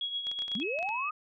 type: tone with tremolo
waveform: sine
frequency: 3322 Hz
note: G#7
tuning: in tune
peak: -29 dBFS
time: 0.01-0.63 s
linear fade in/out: 2 ms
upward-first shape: triangle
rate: 8.1 Hz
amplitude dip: 65%
type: clicks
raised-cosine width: 0.2 ms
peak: -28 dBFS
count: 11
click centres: 0.269 / 0.315 / 0.39 / 0.421 / 0.481 / 0.517 / 0.552 / 0.6 / 0.789 / 0.828 / 0.89 s
type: linear sweep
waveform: sine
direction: up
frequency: 178.5 to 1258 Hz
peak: -32 dBFS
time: 0.55-1.11 s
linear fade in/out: 5 ms
type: tone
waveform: sine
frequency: 2569 Hz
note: E7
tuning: 45 cents flat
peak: -33 dBFS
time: 0.61-1.1 s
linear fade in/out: 10 ms
effects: none